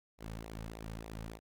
sawtooth tone with flanger, 55 Hz, A1, in tune, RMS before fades -45 dBFS, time 0.18-1.4 s, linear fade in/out 50 ms, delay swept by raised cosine 0.62 to 3.02 ms, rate 3.4 Hz, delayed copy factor -0.65, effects none

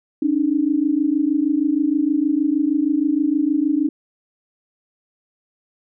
sine tone pair together, 280 / 306.4 Hz, C#4 / D#4, +18 / -27 cents, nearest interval major second, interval 155 cents, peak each -19 / -18 dBFS, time 0.22-3.89 s, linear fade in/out 5 ms, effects none

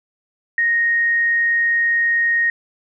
sine tone, 1864.7 Hz, A#6, in tune, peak -14 dBFS, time 0.58-2.5 s, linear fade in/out 2 ms, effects none

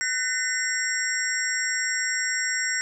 sine tone cluster, 1514 / 1825 / 2024 / 5580 / 7530 Hz, F#6 / A#6 / B6 / F8 / A#8, +39 / -37 / +42 / -2 / +16 cents, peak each -30 dBFS, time 0.01-2.81 s, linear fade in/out 0 ms, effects none

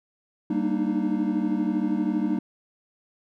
triangle chord, Eb major seventh, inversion first, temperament equal with one note detuned, 196 / 233.1 / 298.5 / 311.1 Hz, G3 / Bb3 / D4 / Eb4, 0 / 0 / +28 / 0 cents, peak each -26 dBFS, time 0.5-2.39 s, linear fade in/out 5 ms, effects none

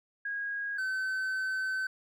sine / triangle tone pair in turn, 1641 / 1529.3 Hz, G#6 / G6, -21 / -43 cents, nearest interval minor second, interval 122 cents, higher first, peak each -32 / -28 dBFS, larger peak second, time 0.25-0.78 / 0.78-1.87 s, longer second, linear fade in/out 5 ms, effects none

